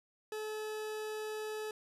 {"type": "tone", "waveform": "40% pulse", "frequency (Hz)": 430, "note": "A4", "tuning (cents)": -40, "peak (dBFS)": -37, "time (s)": [0.32, 1.71], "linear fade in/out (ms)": 2, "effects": ["resampled to 32000 Hz", "13-bit"]}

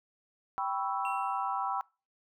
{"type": "chord", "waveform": "sine", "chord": "C# half-diminished seventh", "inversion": "second", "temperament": "equal", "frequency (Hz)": [784, 987.8, 1108.7, 1318.5], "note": ["G5", "B5", "C#6", "E6"], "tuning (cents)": [0, 0, 0, 0], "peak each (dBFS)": [-34, -35, -38, -36], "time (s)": [0.58, 1.81], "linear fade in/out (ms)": 0}
{"type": "tone with exponential decay", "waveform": "triangle", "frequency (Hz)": 2728, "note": "F7", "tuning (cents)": -41, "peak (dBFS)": -35, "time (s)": [1.05, 1.7], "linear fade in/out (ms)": 1, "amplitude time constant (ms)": 140}
{"effects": ["noise-tail reverb RT60 0.3 s tail -23 dB re dry"]}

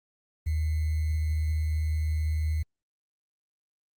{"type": "tone with sample-and-hold", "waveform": "sine", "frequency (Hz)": 77.78, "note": "D#2", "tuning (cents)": 0, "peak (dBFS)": -24, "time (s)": [0.46, 2.63], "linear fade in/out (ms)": 10, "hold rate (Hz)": 2100, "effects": ["Opus 32 kbps"]}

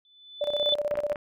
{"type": "tone with exponential growth", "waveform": "sine", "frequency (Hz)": 3500, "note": "A7", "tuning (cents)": -10, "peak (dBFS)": -20, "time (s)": [0.05, 0.74], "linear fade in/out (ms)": 1, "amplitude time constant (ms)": 150}
{"type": "tone with tremolo", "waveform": "sine", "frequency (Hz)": 587.3, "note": "D5", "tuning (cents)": 0, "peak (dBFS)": -23, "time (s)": [0.41, 1.16], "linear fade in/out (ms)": 5, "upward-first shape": "square", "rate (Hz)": 16, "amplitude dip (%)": 75}
{"type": "clicks", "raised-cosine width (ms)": 0.5, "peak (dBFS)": -20, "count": 5, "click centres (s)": [0.913, 0.955, 0.989, 1.119, 1.158]}
{"effects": []}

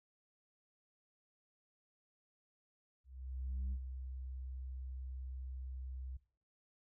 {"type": "tone with ADSR envelope", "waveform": "sine", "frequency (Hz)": 64.7, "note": "C2", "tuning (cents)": -19, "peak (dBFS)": -33, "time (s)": [3.04, 6.17], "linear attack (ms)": 680, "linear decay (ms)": 69, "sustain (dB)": -9, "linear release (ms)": 6, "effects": ["noise-tail reverb RT60 0.5 s tail -20 dB re dry", "tanh soft clip ceiling -35 dBFS"]}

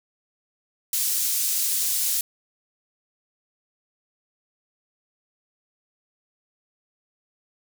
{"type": "high-pass noise", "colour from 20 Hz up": "pink", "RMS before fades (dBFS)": -24, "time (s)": [0.93, 2.21], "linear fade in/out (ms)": 2, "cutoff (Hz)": 7100, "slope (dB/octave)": 12, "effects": []}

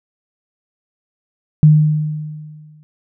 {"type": "tone with exponential decay", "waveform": "sine", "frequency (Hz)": 152.7, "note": "D#3", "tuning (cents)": -32, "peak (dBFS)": -3, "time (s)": [1.63, 2.83], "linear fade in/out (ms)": 0, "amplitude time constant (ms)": 260, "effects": []}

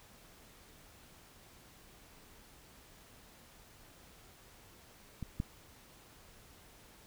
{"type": "clicks", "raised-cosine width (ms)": 5, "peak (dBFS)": [-27, -21], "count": 2, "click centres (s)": [5.227, 5.401], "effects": ["pink hiss -59 dBFS RMS until 7.06 s"]}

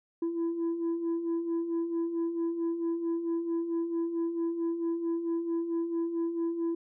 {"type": "beating tone pair", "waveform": "sine", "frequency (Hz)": [331.3, 335.8], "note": ["E4", "E4"], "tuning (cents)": [9, 32], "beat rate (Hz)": 4.5, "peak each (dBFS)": [-34, -27], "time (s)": [0.22, 6.75], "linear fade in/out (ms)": 5, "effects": ["tanh soft clip ceiling -26 dBFS"]}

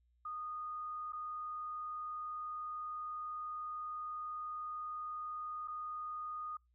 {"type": "tone with dropouts", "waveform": "sine", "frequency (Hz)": 1233, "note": "D#6", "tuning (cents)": -16, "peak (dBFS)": -40, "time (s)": [0.25, 6.57], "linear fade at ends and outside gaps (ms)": 5, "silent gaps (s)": [[1.123, 1.131], [5.676, 5.681]], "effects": ["noise-tail reverb RT60 0.2 s tail -26 dB re dry", "added 60 Hz sine -70 dBFS peak until 6.74 s"]}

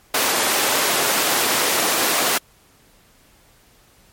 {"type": "high-pass noise", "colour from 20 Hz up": "pink", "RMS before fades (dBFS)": -19, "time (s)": [0.14, 2.38], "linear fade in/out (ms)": 5, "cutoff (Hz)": 410, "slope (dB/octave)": 12, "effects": ["pink hiss -54 dBFS RMS until 4.12 s", "MP3 64 kbps"]}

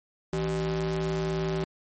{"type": "ring-modulated tone", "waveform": "square", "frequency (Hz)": 111.1, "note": "A2", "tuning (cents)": 17, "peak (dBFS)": -24, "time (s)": [0.33, 1.64], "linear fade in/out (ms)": 0, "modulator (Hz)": 273, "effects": ["MP3 32 kbps"]}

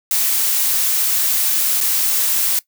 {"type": "noise with dropouts", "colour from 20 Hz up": "blue", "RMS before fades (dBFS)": -17, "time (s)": [0.11, 2.59], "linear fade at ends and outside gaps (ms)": 1, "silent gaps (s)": [1.805, 1.811], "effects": ["noise-tail reverb RT60 0.1 s tail -19 dB re dry"]}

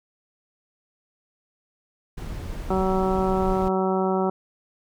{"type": "noise", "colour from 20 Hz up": "brown", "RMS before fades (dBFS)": -31, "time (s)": [2.17, 3.69], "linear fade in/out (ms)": 10}
{"type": "harmonic tone", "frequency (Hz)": 188.8, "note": "F#3", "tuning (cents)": 35, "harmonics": [1, 2, 3, 4, 5, 6, 7], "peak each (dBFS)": [-25, -24, -30, -28, -31, -37, -33], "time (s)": [2.7, 4.3], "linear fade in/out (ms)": 5}
{"effects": []}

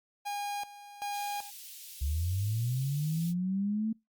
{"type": "tone with tremolo", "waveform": "45% pulse", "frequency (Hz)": 815, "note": "G#5", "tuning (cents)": -33, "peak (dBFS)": -33, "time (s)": [0.25, 1.51], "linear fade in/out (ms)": 20, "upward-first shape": "square", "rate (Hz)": 1.3, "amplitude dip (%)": 80}
{"type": "high-pass noise", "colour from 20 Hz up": "white", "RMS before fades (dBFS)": -47, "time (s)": [1.11, 3.34], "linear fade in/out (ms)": 50, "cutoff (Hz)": 2700, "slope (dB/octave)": 24}
{"type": "linear sweep", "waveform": "sine", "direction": "up", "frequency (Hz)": [67, 224.3], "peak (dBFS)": -28, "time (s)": [2.01, 3.93], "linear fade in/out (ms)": 10}
{"effects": ["noise-tail reverb RT60 0.2 s tail -26 dB re dry", "Opus 48 kbps"]}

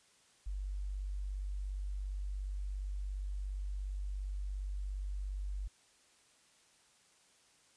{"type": "tone", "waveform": "sine", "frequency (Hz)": 48.61, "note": "G1", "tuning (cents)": -14, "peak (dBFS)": -36, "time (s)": [0.46, 5.68], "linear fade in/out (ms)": 10, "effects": ["white hiss -67 dBFS RMS until 7.76 s", "resampled to 22050 Hz"]}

